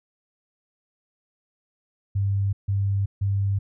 sine tone bursts, 99.1 Hz, G2, 19 cents sharp, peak -20 dBFS, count 3, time 2.15-3.59 s, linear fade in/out 10 ms, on 380 ms, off 150 ms, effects none

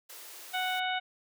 white high-pass noise, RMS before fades -47 dBFS, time 0.09-0.8 s, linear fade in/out 10 ms, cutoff 310 Hz, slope 96 dB/octave
harmonic tone, 740 Hz, F#5, in tune, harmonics 1 / 2 / 3 / 4 / 5, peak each -32 / -35 / -37 / -38 / -39 dBFS, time 0.53-1 s, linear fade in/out 20 ms
effects none

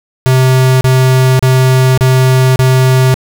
square tone bursts, 129.8 Hz, C3, 13 cents flat, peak -6 dBFS, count 5, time 0.26-3.142 s, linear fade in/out 0 ms, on 550 ms, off 33 ms, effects none

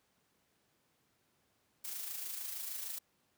blue noise with amplitude modulation, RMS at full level -40 dBFS, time 1.84-2.99 s, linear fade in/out 10 ms, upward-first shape sine, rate 26.5 Hz, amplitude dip 45%, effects pink hiss -75 dBFS RMS until 3.37 s + high-pass 100 Hz 12 dB/octave

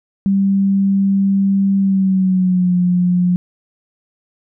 sine tone with pitch glide, 196 to 178.7 Hz, G3 to F3, 0 to +40 cents, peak -11 dBFS, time 0.26-3.36 s, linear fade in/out 0 ms, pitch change -160 cents, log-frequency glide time 1.78-2.75 s, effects none

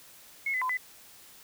sine tone with pitch steps, 2178 / 2018 / 1018 / 2005 Hz, C#7 / B6 / C6 / B6, -31 / +37 / -48 / +26 cents, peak -27 dBFS, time 0.46-0.772 s, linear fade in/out 5 ms, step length 78 ms, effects white hiss -53 dBFS RMS until 1.43 s

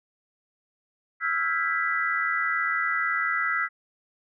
sine tone cluster, 1312 / 1392 / 1547 / 1645 / 1981 Hz, E6 / F6 / G6 / G#6 / B6, -9 / -6 / -23 / -17 / +5 cents, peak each -29 / -30 / -36 / -31 / -27 dBFS, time 1.2-3.69 s, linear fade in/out 50 ms, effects none

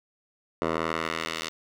10% pulse tone with band-pass filter sweep, 81.2 Hz, E2, 26 cents flat, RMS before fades -30 dBFS, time 0.62-1.49 s, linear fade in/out 0 ms, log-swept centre 750 to 4000 Hz, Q 0.88, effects none

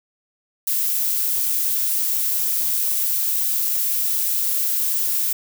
violet noise, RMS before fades -21 dBFS, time 0.67-5.33 s, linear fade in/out 5 ms, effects none

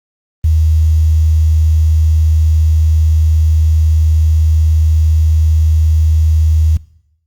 sine tone with quantisation, 78.8 Hz, D#2, 23 cents sharp, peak -7 dBFS, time 0.44-6.77 s, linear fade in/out 5 ms, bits 6, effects noise-tail reverb RT60 0.8 s tail -21 dB re dry + Opus 32 kbps

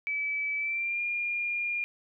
sine tone with pitch glide, 2300 to 2412 Hz, D7 to D7, -37 to +46 cents, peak -28 dBFS, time 0.07-1.84 s, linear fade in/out 0 ms, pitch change +83 cents, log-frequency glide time 0.57-1.01 s, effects none

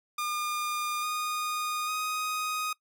sawtooth tone with pitch steps, 1210 / 1229.7 / 1249.8 Hz, D#6 / D#6 / D#6, -49 / -21 / +7 cents, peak -26 dBFS, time 0.18-2.73 s, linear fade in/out 5 ms, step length 850 ms, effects noise-tail reverb RT60 0.1 s tail -21 dB re dry

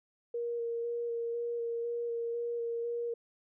sine tone with vibrato, 469.4 Hz, A#4, 12 cents sharp, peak -32 dBFS, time 0.34-3.14 s, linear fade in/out 5 ms, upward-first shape square, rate 2 Hz, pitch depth 12 cents each way, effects none

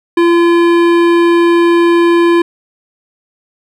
sine tone with hard clipping, 341.6 Hz, F4, 38 cents flat, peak -8 dBFS, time 0.17-2.42 s, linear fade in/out 5 ms, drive 15 dB, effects none

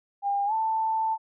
sine tone with pitch glide, 803 to 885.9 Hz, G5 to A5, +41 to +12 cents, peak -23 dBFS, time 0.22-1.18 s, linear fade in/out 50 ms, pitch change +171 cents, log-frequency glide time 0.46-0.53 s, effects none

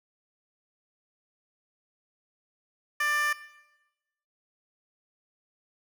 15% pulse tone with high-pass filter, 593 Hz, D5, 17 cents sharp, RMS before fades -27 dBFS, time 3-3.33 s, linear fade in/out 5 ms, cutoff 1500 Hz, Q 4.4, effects noise-tail reverb RT60 1.0 s tail -17 dB re dry

